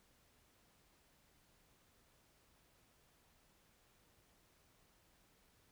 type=silence; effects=pink hiss -72 dBFS RMS until 5.71 s